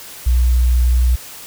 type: tone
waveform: sine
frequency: 61.1 Hz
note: B1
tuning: 18 cents flat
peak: -10 dBFS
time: 0.26-1.16 s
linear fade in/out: 10 ms
effects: white hiss -35 dBFS RMS until 1.46 s